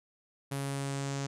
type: tone with low-pass filter sweep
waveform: sawtooth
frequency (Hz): 138.59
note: C#3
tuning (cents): 0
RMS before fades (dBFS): -35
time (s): 0.51-1.27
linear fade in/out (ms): 10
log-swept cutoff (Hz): 11000 to 6700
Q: 2.9
effects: none